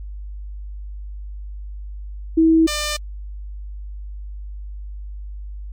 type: tone pair in turn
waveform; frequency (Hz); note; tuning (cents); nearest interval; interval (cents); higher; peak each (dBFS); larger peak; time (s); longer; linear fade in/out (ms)
sine / 5% pulse; 323.7 / 598.1; E4 / D5; -31 / +31; major seventh; 1062; second; -10 / -10; neither; 2.37-2.67 / 2.67-2.97; neither; 10
effects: added 50 Hz sine -29 dBFS peak until 5.72 s + MP3 64 kbps